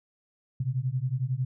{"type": "beating tone pair", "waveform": "sine", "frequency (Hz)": [123.4, 134.4], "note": ["B2", "C3"], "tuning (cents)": [-1, 47], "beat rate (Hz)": 11, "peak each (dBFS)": -29, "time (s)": [0.6, 1.45], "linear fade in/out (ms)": 5, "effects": []}